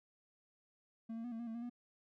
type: tone with pitch steps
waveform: triangle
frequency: 226.2 / 228.5 / 243.1 / 226.3 / 236.8 / 224.6 / 235.3 / 241.9 Hz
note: A3 / A#3 / B3 / A3 / A#3 / A3 / A#3 / B3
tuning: +48 / -34 / -27 / +49 / +27 / +36 / +16 / -36 cents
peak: -39 dBFS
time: 1.09-1.698 s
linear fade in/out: 10 ms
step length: 76 ms
effects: none